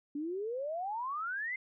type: exponential sweep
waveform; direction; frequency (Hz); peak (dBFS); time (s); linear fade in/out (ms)
sine; up; 281 to 2117; -34; 0.15-1.56; 5
effects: none